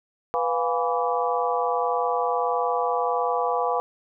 harmonic tone with a mistuned harmonic, 164.81 Hz, E3, in tune, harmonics 3 / 4 / 5 / 6 / 7, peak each -26 / -27 / -28 / -29 / -29 dBFS, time 0.34-3.8 s, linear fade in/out 0 ms, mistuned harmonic 4, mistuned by +110 cents, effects none

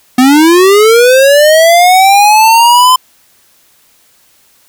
square linear sweep, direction up, 246.9 to 1029 Hz, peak -3 dBFS, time 0.18-2.96 s, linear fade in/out 5 ms, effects white hiss -48 dBFS RMS until 4.68 s

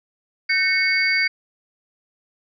sine tone cluster, 1528 / 1832 / 2206 / 4677 Hz, G6 / A#6 / C#7 / D8, -45 / -31 / -9 / -8 cents, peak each -26 / -26 / -18 / -25 dBFS, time 0.49-1.28 s, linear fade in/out 10 ms, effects none

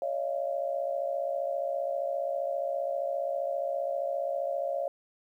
sine tone cluster, 557 / 612 / 685 Hz, C#5 / D#5 / F5, +8 / -29 / -34 cents, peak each -31 / -35 / -34 dBFS, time 0.02-4.88 s, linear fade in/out 2 ms, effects 11-bit

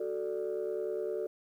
sine chord, D major, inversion first, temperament equal, 370 / 440 / 587.3 Hz, F#4 / A4 / D5, 0 / 0 / 0 cents, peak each -35 / -34 / -38 dBFS, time 0-1.27 s, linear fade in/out 5 ms, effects tanh soft clip ceiling -26 dBFS + 11-bit

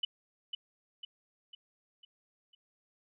sine tone with echo, 2991 Hz, F#7, 18 cents sharp, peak -28 dBFS, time 0.03-0.05 s, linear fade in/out 5 ms, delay 500 ms, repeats 5, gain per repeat -6 dB, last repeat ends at 2.55 s, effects none

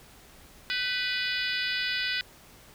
harmonic tone with a mistuned harmonic, 493.9 Hz, B4, in tune, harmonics 3 / 4 / 5 / 6 / 7 / 8 / 9 / 10, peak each -33 / -34 / -35 / -36 / -36 / -37 / -38 / -38 dBFS, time 0.7-2.21 s, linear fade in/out 0 ms, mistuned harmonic 3, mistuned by +34 cents, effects pink hiss -53 dBFS RMS until 2.74 s

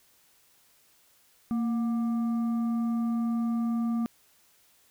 sine tone with frequency modulation, 230.5 Hz, A#3, 19 cents flat, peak -25 dBFS, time 1.51-4.06 s, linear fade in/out 0 ms, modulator 953 Hz, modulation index 0.23, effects white hiss -63 dBFS RMS until 4.9 s

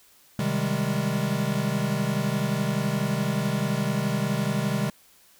square chord, Ab major seventh, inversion first, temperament equal, 130.81 / 155.56 / 196 / 207.7 Hz, C3 / Eb3 / G3 / Ab3, 0 / 0 / 0 / 0 cents, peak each -30 dBFS, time 0.39-4.9 s, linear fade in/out 2 ms, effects white hiss -57 dBFS RMS until 5.39 s

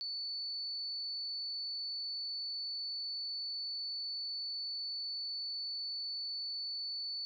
sine tone, 4476 Hz, C#8, 16 cents sharp, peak -37 dBFS, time 0.01-7.25 s, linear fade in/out 0 ms, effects none

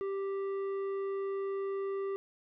sine tone with tanh clipping, 392 Hz, G4, in tune, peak -34 dBFS, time 0.01-2.16 s, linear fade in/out 0 ms, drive 9 dB, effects none

